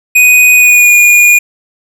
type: tone with pitch glide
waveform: square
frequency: 2489 to 2438 Hz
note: D#7 to D#7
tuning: 0 to -36 cents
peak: -3 dBFS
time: 0.15-1.39 s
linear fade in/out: 10 ms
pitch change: -36 cents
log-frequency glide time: 0.55-0.93 s
effects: none